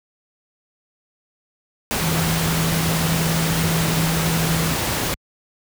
sine tone in noise, 162.9 Hz, E3, 20 cents flat, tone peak -20 dBFS, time 2.02-4.74 s, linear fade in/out 0 ms, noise pink, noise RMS -22 dBFS, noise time 1.91-5.14 s, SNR -1 dB, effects high-pass 60 Hz 12 dB/octave

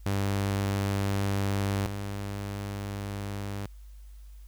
sawtooth tone pair in turn, 99.2 / 100.53 Hz, G2 / G2, +21 / +44 cents, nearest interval unison, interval 23 cents, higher second, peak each -22 / -29 dBFS, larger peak first, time 0.06-1.86 / 1.86-3.66 s, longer neither, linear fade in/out 0 ms, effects added 50 Hz sine -44 dBFS peak until 4.47 s + white hiss -65 dBFS RMS until 4.47 s

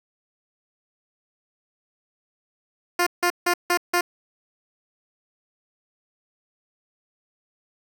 10% pulse tone bursts, 351.9 Hz, F4, 13 cents sharp, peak -10 dBFS, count 5, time 2.99-4.01 s, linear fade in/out 5 ms, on 76 ms, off 160 ms, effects none

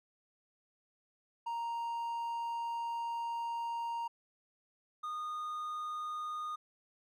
triangle tone pair in turn, 932.3 / 1228.8 Hz, A#5 / D#6, 0 / -22 cents, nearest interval perfect fourth, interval 478 cents, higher second, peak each -33 / -35 dBFS, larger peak first, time 1.46-4.08 / 5.03-6.56 s, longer first, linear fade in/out 10 ms, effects none

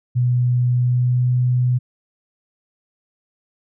sine tone with pitch glide, 123.47 to 124.76 Hz, B2 to B2, 0 to +18 cents, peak -14 dBFS, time 0.15-1.79 s, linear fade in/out 20 ms, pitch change +18 cents, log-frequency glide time 0.75-1.31 s, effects none

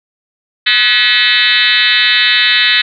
sine tone with frequency modulation, 2824 Hz, F7, 19 cents sharp, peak -7 dBFS, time 0.66-2.82 s, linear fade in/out 10 ms, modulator 223 Hz, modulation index 5.5, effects none

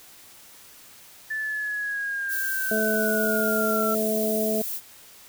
sine linear sweep, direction down, 1757 to 1340 Hz, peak -26 dBFS, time 1.3-3.95 s, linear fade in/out 10 ms
violet noise, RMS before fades -31 dBFS, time 2.28-4.81 s, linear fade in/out 50 ms
harmonic tone, 217 Hz, A3, 24 cents flat, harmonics 1 / 2 / 3, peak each -27 / -27 / -27 dBFS, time 2.71-4.62 s, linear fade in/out 5 ms
effects white hiss -49 dBFS RMS until 5.28 s

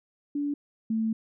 sine tone pair in turn, 288.5 / 222.1 Hz, D4 / A3, -31 / +16 cents, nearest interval perfect fourth, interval 453 cents, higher first, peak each -26 / -24 dBFS, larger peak second, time 0.35-0.54 / 0.9-1.13 s, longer second, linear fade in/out 5 ms, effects none

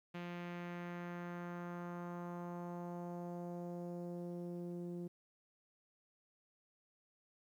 sawtooth tone with low-pass filter sweep, 174.61 Hz, F3, in tune, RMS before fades -45 dBFS, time 0.14-5.08 s, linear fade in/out 10 ms, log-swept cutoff 2700 to 350 Hz, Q 1.7, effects 12-bit

